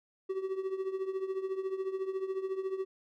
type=tone with tremolo; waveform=triangle; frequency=381.9 Hz; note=G4; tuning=45 cents flat; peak=-27 dBFS; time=0.29-2.85 s; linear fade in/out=10 ms; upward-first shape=triangle; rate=14 Hz; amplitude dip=80%; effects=none